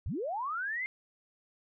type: linear sweep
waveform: sine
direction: up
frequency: 50.6 to 2137 Hz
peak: -32 dBFS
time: 0.06-0.86 s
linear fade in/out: 0 ms
effects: none